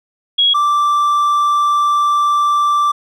sine / triangle tone pair in turn, 3317 / 1172.7 Hz, G#7 / D6, -3 / -3 cents, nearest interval octave + tritone, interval 1800 cents, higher first, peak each -9 dBFS, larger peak neither, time 0.38-0.54 / 0.54-2.92 s, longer second, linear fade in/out 10 ms, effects none

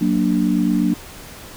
sine chord, Gb augmented, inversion none, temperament equal, 185 / 233.1 / 293.7 Hz, Gb3 / Bb3 / D4, 0 / 0 / 0 cents, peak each -19 dBFS, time 0.01-0.94 s, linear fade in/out 5 ms, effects pink hiss -38 dBFS RMS until 1.56 s

